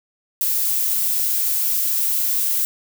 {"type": "noise with high-pass filter sweep", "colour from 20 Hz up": "violet", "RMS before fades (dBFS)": -20, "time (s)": [0.41, 2.65], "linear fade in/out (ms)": 0, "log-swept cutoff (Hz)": [440, 250], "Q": 0.82, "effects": []}